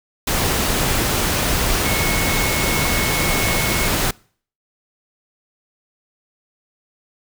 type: tone in noise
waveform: sine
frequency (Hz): 2191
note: C#7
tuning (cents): -21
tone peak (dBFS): -25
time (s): 1.85-3.88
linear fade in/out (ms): 5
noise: pink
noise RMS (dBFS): -19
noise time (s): 0.27-4.11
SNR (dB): -9
effects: noise-tail reverb RT60 0.5 s tail -25 dB re dry